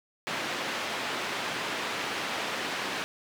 white band-pass noise, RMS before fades -33 dBFS, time 0.27-3.04 s, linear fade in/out 0 ms, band 180 to 2700 Hz, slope 12 dB/octave, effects none

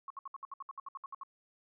sine tone bursts, 1095 Hz, C#6, 22 cents flat, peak -40 dBFS, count 14, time 0.08-1.234 s, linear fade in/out 2 ms, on 23 ms, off 64 ms, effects none

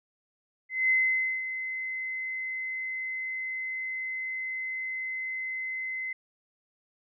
sine tone with ADSR envelope, 2051 Hz, C7, 35 cents flat, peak -20 dBFS, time 0.69-6.13 s, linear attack 210 ms, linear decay 520 ms, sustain -11 dB, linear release 5 ms, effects none

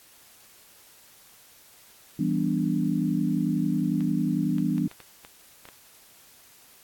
sine chord, E minor seventh, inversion none, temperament equal, 164.81 / 196 / 246.9 / 293.7 Hz, E3 / G3 / B3 / D4, 0 / 0 / 0 / 0 cents, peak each -28 dBFS, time 2.19-4.88 s, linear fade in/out 5 ms
clicks, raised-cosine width 0.3 ms, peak -29 dBFS, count 8, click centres 4.007 / 4.583 / 4.781 / 4.914 / 5.003 / 5.249 / 5.654 / 5.688 s
effects white hiss -54 dBFS RMS until 6.83 s + AAC 64 kbps

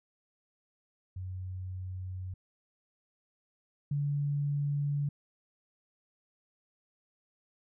sine tone pair in turn, 92.5 / 143.77 Hz, F#2 / D3, 0 / -36 cents, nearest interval minor sixth, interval 764 cents, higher second, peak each -36 / -28 dBFS, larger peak second, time 1.16-2.34 / 3.91-5.09 s, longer neither, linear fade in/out 5 ms, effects none

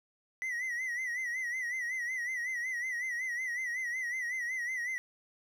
triangle tone with vibrato, 1975.5 Hz, B6, in tune, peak -31 dBFS, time 0.42-4.98 s, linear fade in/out 0 ms, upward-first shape sine, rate 5.4 Hz, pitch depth 91 cents each way, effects none

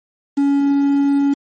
triangle tone with quantisation, 280.9 Hz, C#4, 23 cents sharp, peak -10 dBFS, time 0.37-1.34 s, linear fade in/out 10 ms, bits 6, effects MP3 32 kbps

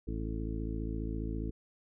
harmonic tone, 54.8 Hz, A1, 6 cents flat, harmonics 1 / 2 / 3 / 4 / 5 / 6 / 8, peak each -36 / -41 / -44 / -44 / -42 / -43 / -47 dBFS, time 0.07-1.51 s, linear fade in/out 10 ms, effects none

